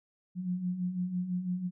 sine beating tone pair, 175.9 / 181.9 Hz, F3 / F#3, +13 / -29 cents, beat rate 6 Hz, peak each -38 / -31 dBFS, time 0.35-1.71 s, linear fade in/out 50 ms, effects none

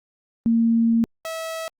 sine / sawtooth tone pair in turn, 229.5 / 649.1 Hz, A#3 / E5, -27 / -27 cents, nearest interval octave + tritone, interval 1800 cents, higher second, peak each -15 / -24 dBFS, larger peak first, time 0.46-1.04 / 1.25-1.68 s, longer first, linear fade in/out 0 ms, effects Opus 32 kbps

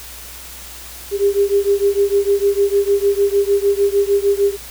sine beating tone pair, 398.2 / 404.8 Hz, G4 / G#4, +27 / -44 cents, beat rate 6.6 Hz, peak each -15 / -16 dBFS, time 1.11-4.57 s, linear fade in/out 50 ms, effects added 60 Hz sine -40 dBFS peak until 4.7 s + white hiss -35 dBFS RMS until 4.7 s

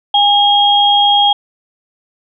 sine tone pair together, 816 / 3264 Hz, G#5 / G#7, -31 / -31 cents, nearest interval 2 octaves, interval 2400 cents, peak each -10 dBFS, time 0.14-1.33 s, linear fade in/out 5 ms, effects none

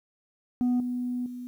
sine tone with level steps, 246.9 Hz, B3, in tune, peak -19 / -27 / -35 dBFS, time 0.61-1.47 s, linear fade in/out 0 ms, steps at 0.8 / 1.26 s, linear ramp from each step 2 ms, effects tanh soft clip ceiling -21 dBFS + 10-bit

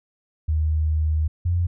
sine tone pair in turn, 77.78 / 87.31 Hz, D#2 / F2, 0 / 0 cents, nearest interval major second, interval 200 cents, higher second, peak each -18 dBFS, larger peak neither, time 0.48-1.28 / 1.45-1.67 s, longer first, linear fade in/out 10 ms, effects none

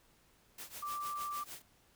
white noise with tremolo, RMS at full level -45 dBFS, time 0.58-1.62 s, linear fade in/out 5 ms, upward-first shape triangle, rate 6.6 Hz, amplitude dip 90%
sine tone, 1174.7 Hz, D6, in tune, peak -37 dBFS, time 0.82-1.44 s, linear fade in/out 10 ms
effects pink hiss -68 dBFS RMS until 1.95 s

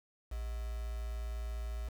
sine tone with quantisation, 57.2 Hz, A#1, 32 cents flat, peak -36 dBFS, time 0.31-1.89 s, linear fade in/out 10 ms, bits 8, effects none

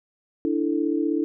sine chord, D suspended second, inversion none, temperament equal, 293.7 / 329.6 / 440 Hz, D4 / E4 / A4, 0 / 0 / 0 cents, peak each -24 / -24 / -29 dBFS, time 0.45-1.24 s, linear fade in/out 0 ms, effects none

